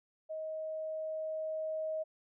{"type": "tone with level ramp", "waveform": "sine", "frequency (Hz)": 630, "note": "D#5", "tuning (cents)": 21, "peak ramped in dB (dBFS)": [-37, -33], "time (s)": [0.29, 2.04], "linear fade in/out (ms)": 20, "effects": []}